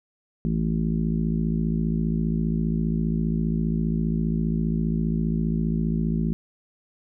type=harmonic tone; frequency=55 Hz; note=A1; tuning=in tune; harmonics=1 / 3 / 4 / 5 / 6 / 7; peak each=-29 / -24 / -26 / -37 / -37 / -39 dBFS; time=0.45-6.33 s; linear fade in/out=0 ms; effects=none